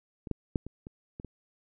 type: clicks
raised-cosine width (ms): 3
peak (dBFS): -27 / -17 / -14 / -27 / -29 / -27 / -28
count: 7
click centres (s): 0.272 / 0.313 / 0.558 / 0.666 / 0.869 / 1.199 / 1.247
effects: none